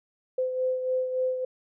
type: beating tone pair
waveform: sine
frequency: 512 / 515.5 Hz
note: C5 / C5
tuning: -38 / -26 cents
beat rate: 3.5 Hz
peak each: -25 / -34 dBFS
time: 0.38-1.45 s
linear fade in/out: 5 ms
effects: none